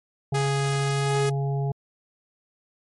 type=harmonic tone; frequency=138.59 Hz; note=C#3; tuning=in tune; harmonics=1 / 3 / 5 / 6; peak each=-23 / -33 / -37 / -39 dBFS; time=0.32-1.72 s; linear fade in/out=5 ms
type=tone with pitch glide; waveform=sawtooth; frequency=415.3 to 417.9 Hz; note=G#4 to G#4; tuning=0 to +11 cents; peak=-20 dBFS; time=0.34-1.3 s; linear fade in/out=10 ms; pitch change=+11 cents; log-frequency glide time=0.78-1.18 s
effects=MP3 48 kbps